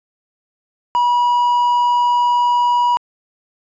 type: tone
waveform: triangle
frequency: 969 Hz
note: B5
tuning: 33 cents flat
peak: -10 dBFS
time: 0.95-2.97 s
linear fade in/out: 0 ms
effects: resampled to 16000 Hz